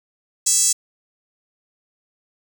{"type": "tone with high-pass filter", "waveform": "5% pulse", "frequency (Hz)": 660, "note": "E5", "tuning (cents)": 2, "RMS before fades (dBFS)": -17, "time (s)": [0.46, 0.73], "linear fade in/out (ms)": 10, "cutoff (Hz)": 7300, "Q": 2.6, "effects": []}